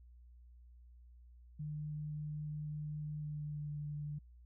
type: tone with pitch glide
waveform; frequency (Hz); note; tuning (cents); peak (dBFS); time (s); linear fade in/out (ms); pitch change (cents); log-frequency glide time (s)
sine; 150.9 to 148.05; D3 to D3; +47 to +14; -39; 1.59-4.19; 10; -33; 3.18-3.7
effects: added 60 Hz sine -56 dBFS peak until 4.45 s